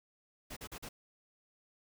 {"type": "noise bursts", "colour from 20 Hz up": "pink", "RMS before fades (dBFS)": -45, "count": 4, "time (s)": [0.5, 0.89], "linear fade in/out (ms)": 10, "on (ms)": 66, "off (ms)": 42, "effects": []}